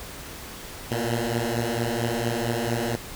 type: beating tone pair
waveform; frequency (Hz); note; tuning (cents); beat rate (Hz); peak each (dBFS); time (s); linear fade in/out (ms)
10% pulse; 115.2 / 119.6; A#2 / A#2; -20 / +45; 4.4; -19; 0.91-2.96; 5
effects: pink hiss -39 dBFS RMS until 3.15 s

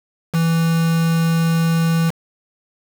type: tone with quantisation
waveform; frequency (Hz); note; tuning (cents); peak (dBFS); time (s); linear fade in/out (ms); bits
triangle; 164.81; E3; 0; -12; 0.33-2.11; 20; 4
effects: none

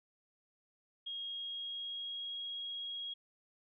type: tone with pitch glide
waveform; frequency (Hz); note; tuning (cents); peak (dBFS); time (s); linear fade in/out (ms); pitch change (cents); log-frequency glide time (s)
sine; 3267 to 3292; G#7 to G#7; -29 to -16; -39; 1.06-3.14; 10; +13; 1.26-2.36
effects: none

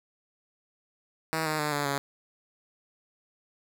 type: tone with pitch steps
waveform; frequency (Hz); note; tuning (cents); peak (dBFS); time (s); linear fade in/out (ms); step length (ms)
5% pulse; 160 / 154.82 / 149.8 / 144.95 / 140.26; D#3 / D#3 / D3 / D3 / C#3; +49 / -8 / +35 / -22 / +21; -16; 1.33-1.98; 0; 130
effects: none

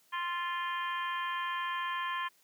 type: harmonic tone with a mistuned harmonic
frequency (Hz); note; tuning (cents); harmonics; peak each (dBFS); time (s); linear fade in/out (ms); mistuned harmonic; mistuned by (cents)
349.2; F4; 0; 3 / 4 / 5 / 6 / 7 / 8 / 9; -34 / -47 / -38 / -48 / -46 / -52 / -44; 0.12-2.29; 20; 4; -24
effects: white hiss -67 dBFS RMS until 2.43 s + high-pass 150 Hz 12 dB/octave

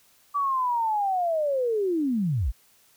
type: linear sweep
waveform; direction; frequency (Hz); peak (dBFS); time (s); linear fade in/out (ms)
sine; down; 1160 to 41.71; -22; 0.34-2.52; 20
effects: white hiss -60 dBFS RMS until 2.96 s

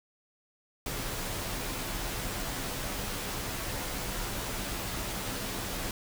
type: noise with comb filter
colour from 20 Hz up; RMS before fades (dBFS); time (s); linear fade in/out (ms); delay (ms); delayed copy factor
pink; -35; 0.86-5.91; 2; 13; -0.5
effects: none

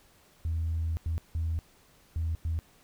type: tone bursts at uneven times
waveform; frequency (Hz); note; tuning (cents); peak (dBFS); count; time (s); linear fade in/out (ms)
sine; 81.5; E2; -19; -26; 5; 0.45-0.97 / 1.06-1.18 / 1.35-1.59 / 2.16-2.35 / 2.45-2.59; 0
effects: tanh soft clip ceiling -24 dBFS + pink hiss -61 dBFS RMS until 2.83 s

